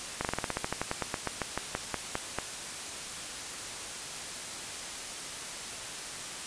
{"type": "slowing click train", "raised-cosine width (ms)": 0.5, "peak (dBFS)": -14, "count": 21, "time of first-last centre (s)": [0.21, 2.386], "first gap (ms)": 38, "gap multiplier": 1.1, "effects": ["white hiss -39 dBFS RMS until 6.46 s", "resampled to 22050 Hz"]}